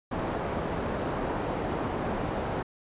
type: low-pass noise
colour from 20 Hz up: white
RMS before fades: -31 dBFS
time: 0.11-2.63 s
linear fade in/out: 10 ms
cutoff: 720 Hz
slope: 12 dB/octave
effects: resampled to 8000 Hz